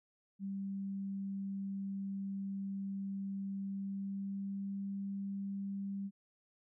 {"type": "tone with pitch glide", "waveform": "sine", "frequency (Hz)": [196, 197.48], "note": ["G3", "G3"], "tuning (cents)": [0, 13], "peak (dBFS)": -37, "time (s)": [0.39, 6.11], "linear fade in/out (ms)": 50, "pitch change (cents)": 13, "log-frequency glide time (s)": [3.63, 4.8], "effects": []}